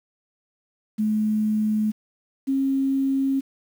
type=tone pair in turn; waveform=sine; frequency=214.5 / 270.3 Hz; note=A3 / C#4; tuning=-44 / -44 cents; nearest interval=major third; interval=400 cents; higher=second; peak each=-19 dBFS; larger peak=neither; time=0.98-1.92 / 2.47-3.41 s; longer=neither; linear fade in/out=20 ms; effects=8-bit